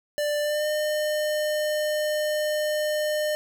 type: tone with pitch glide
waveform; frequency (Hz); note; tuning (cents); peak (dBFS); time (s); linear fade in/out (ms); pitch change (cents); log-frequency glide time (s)
square; 591 to 606.2; D5 to D#5; +11 to -45; -24; 0.18-3.35; 0; +44; 0.41-0.67
effects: none